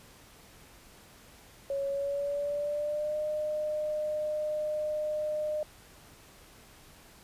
sine tone with pitch glide, 554.4 to 608.1 Hz, C#5 to D#5, 0 to -40 cents, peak -29 dBFS, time 1.7-5.63 s, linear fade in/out 2 ms, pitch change +160 cents, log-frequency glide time 1.87-3.19 s, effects pink hiss -55 dBFS RMS until 7.23 s + resampled to 32000 Hz

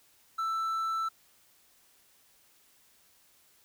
triangle tone, 1326 Hz, E6, 10 cents sharp, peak -27 dBFS, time 0.38-1.09 s, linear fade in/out 10 ms, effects white hiss -64 dBFS RMS until 3.64 s

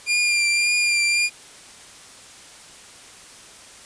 sawtooth tone with vibrato, 2396 Hz, D7, 34 cents sharp, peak -14 dBFS, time 0.06-1.3 s, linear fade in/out 50 ms, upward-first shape triangle, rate 1.8 Hz, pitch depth 27 cents each way, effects white hiss -44 dBFS RMS until 3.85 s + resampled to 22050 Hz

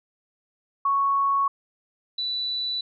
sine tone pair in turn, 1108.7 / 3966 Hz, C#6 / B7, 0 / +7 cents, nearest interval octave + minor seventh, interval 2207 cents, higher second, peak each -19 / -25 dBFS, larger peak first, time 0.85-1.48 / 2.18-2.81 s, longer neither, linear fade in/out 5 ms, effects none

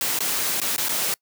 white noise with dropouts, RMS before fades -24 dBFS, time 0.01-1.14 s, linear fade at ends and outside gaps 1 ms, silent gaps 0.189-0.205 / 0.601-0.616 / 0.763-0.78 / 0.885-0.892 s, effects noise-tail reverb RT60 0.1 s tail -26 dB re dry + high-pass 150 Hz 12 dB/octave

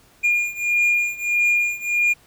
triangle beating tone pair, 2419 / 2420.6 Hz, D#7 / D#7, -49 / -48 cents, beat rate 1.6 Hz, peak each -18 / -20 dBFS, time 0.23-2.14 s, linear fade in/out 20 ms, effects pink hiss -54 dBFS RMS until 2.26 s

